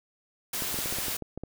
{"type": "noise", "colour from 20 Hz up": "white", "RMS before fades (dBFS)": -32, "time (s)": [0.53, 1.17], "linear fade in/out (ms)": 5}
{"type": "clicks", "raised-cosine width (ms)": 2, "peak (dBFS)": -23, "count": 10, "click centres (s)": [0.622, 0.743, 0.788, 0.859, 0.925, 0.986, 1.083, 1.223, 1.376, 1.436]}
{"effects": []}